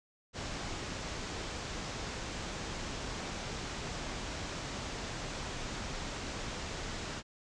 pink low-pass noise, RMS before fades -40 dBFS, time 0.33-7.23 s, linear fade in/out 50 ms, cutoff 7500 Hz, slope 48 dB/octave, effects none

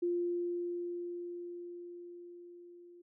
sine tone with level ramp, 349.2 Hz, F4, in tune, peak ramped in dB -29 to -53 dBFS, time 0.02-3.02 s, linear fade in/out 10 ms, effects none

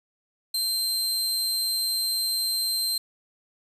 sawtooth tone, 4138 Hz, C8, 20 cents flat, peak -21 dBFS, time 0.54-2.98 s, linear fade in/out 5 ms, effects resampled to 32000 Hz + 8-bit

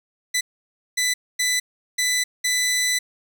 15% pulse tone bursts at uneven times, 1994 Hz, B6, 16 cents sharp, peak -13 dBFS, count 5, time 0.34-0.41 / 0.97-1.14 / 1.39-1.6 / 1.98-2.24 / 2.44-2.99 s, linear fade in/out 10 ms, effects none

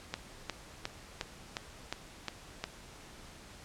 click train, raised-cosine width 0.2 ms, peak -17 dBFS, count 8, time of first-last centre 0.14-2.64 s, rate 2.8 Hz, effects pink hiss -52 dBFS RMS until 3.64 s + low-pass 9000 Hz 12 dB/octave

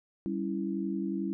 sine chord, C# diminished, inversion second, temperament equal with one note detuned, 196 / 278.5 / 329.6 Hz, G3 / C#4 / E4, 0 / +8 / 0 cents, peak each -33 / -36 / -34 dBFS, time 0.26-1.33 s, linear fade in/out 0 ms, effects none

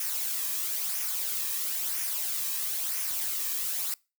blue noise with flanger, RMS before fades -31 dBFS, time 0-3.94 s, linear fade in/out 2 ms, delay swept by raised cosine 0.24 to 1.44 ms, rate 1 Hz, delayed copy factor -0.5, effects noise-tail reverb RT60 0.3 s tail -25 dB re dry

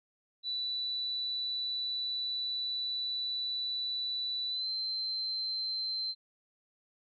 sine tone with pitch glide, 3965 to 4105 Hz, B7 to C8, +6 to -34 cents, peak -32 dBFS, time 0.43-6.15 s, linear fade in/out 50 ms, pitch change +60 cents, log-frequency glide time 4.49-4.68 s, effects none

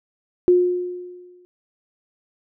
sine tone with exponential decay, 358.1 Hz, F4, 43 cents sharp, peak -9 dBFS, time 0.48-1.45 s, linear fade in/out 0 ms, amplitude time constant 210 ms, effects none

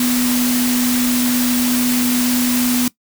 sine tone in noise, 246.9 Hz, B3, in tune, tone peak -15 dBFS, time 0-2.88 s, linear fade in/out 2 ms, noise white, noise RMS -21 dBFS, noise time 0-2.88 s, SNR +3 dB, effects noise-tail reverb RT60 0.1 s tail -19 dB re dry

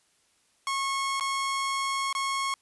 sawtooth tone with dropouts, 1092 Hz, C#6, 26 cents flat, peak -23 dBFS, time 0.67-2.54 s, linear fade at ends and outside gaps 1 ms, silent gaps 1.198-1.208 / 2.128-2.15 s, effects white hiss -67 dBFS RMS until 2.61 s + resampled to 24000 Hz

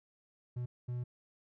triangle tone bursts at uneven times, 122.7 Hz, B2, 11 cents flat, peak -33 dBFS, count 2, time 0.56-0.66 / 0.88-1.04 s, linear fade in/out 10 ms, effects none

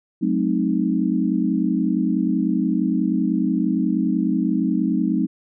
sine chord, F# diminished seventh, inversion none, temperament equal with one note detuned, 185 / 215.6 / 261.6 / 311.1 Hz, F#3 / A3 / C4 / Eb4, 0 / -35 / 0 / 0 cents, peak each -23 dBFS, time 0.21-5.27 s, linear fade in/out 20 ms, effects none

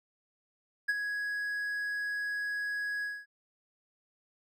triangle tone with ADSR envelope, 1666 Hz, G#6, 5 cents sharp, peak -22 dBFS, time 0.88-3.26 s, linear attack 14 ms, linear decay 33 ms, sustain -8 dB, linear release 230 ms, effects none

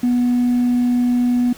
triangle tone with hard clipping, 244.9 Hz, B3, 14 cents flat, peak -13 dBFS, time 0.03-1.53 s, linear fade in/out 5 ms, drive 2 dB, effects pink hiss -41 dBFS RMS until 1.57 s

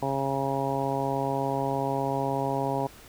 harmonic tone, 136.6 Hz, C#3, 25 cents flat, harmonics 1 / 2 / 3 / 4 / 5 / 6 / 7, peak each -33 / -33 / -33 / -33 / -33 / -33 / -33 dBFS, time 0.02-2.87 s, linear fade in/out 5 ms, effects pink hiss -50 dBFS RMS until 3.08 s

